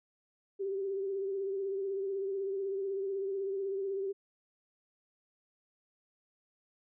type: tone with vibrato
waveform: sine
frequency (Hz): 390.6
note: G4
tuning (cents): -6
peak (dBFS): -32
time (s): 0.59-4.13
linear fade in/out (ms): 20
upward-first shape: triangle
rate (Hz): 16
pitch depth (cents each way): 50
effects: none